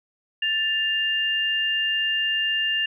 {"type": "tone pair together", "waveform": "sine", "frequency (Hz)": [1765.1, 2802], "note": ["A6", "F7"], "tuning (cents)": [5, 5], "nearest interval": "minor sixth", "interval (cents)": 800, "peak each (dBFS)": [-26, -22], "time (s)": [0.42, 2.86], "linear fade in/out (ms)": 5, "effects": []}